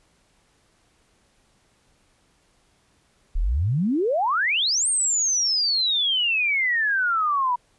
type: exponential two-way sweep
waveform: sine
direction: up then down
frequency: 32.7 to 8870 to 956 Hz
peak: -19 dBFS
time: 3.35-7.56 s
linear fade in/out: 10 ms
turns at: 4.88 s
effects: pink hiss -63 dBFS RMS until 7.78 s + resampled to 24000 Hz